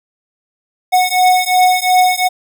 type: beating tone pair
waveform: square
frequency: 733 / 735.8 Hz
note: F#5 / F#5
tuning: -16 / -10 cents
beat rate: 2.8 Hz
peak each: -13 dBFS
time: 0.92-2.29 s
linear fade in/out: 20 ms
effects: none